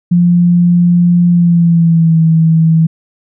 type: tone with pitch glide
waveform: sine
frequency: 174.61 to 161.98 Hz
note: F3 to E3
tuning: 0 to -30 cents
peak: -5 dBFS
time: 0.11-2.87 s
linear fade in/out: 10 ms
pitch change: -130 cents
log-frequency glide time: 1.29-2.19 s
effects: none